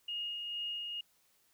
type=tone with tremolo; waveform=sine; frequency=2857 Hz; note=F7; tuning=39 cents sharp; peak=-35 dBFS; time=0.08-1.01 s; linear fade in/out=5 ms; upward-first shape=sine; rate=2.2 Hz; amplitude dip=30%; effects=white hiss -71 dBFS RMS until 1.53 s